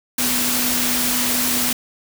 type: tone in noise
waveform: sine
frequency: 246.9 Hz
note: B3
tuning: in tune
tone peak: -26 dBFS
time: 0.18-1.73 s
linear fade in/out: 5 ms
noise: white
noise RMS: -20 dBFS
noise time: 0.18-1.73 s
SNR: -9 dB
effects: none